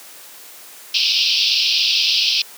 white band-pass noise, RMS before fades -17 dBFS, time 0.94-2.42 s, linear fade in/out 5 ms, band 2500 to 5400 Hz, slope 96 dB/octave, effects white hiss -40 dBFS RMS until 2.57 s + high-pass 300 Hz 12 dB/octave

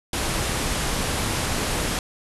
pink low-pass noise, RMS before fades -25 dBFS, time 0.13-1.99 s, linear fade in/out 2 ms, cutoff 12000 Hz, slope 96 dB/octave, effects none

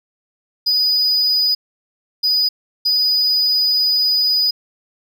triangle tone bursts at uneven times, 4958 Hz, D#8, 7 cents flat, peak -12 dBFS, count 3, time 0.66-1.55 / 2.23-2.49 / 2.85-4.51 s, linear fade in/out 10 ms, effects none

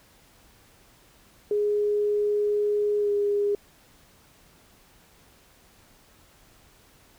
sine tone with pitch glide, 415.3 to 408.6 Hz, G#4 to G#4, 0 to -28 cents, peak -21 dBFS, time 1.51-3.55 s, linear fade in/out 2 ms, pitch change -28 cents, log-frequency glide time 2.99-3.11 s, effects pink hiss -57 dBFS RMS until 7.18 s

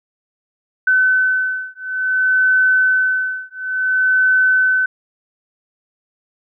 sine beating tone pair, 1516 / 1516.57 Hz, F#6 / F#6, +42 / +42 cents, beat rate 0.57 Hz, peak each -16 dBFS, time 0.87-4.86 s, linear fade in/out 5 ms, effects none

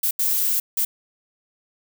violet noise bursts at uneven times, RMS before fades -21 dBFS, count 3, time 0.03-0.11 / 0.19-0.6 / 0.77-0.85 s, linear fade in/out 5 ms, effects none

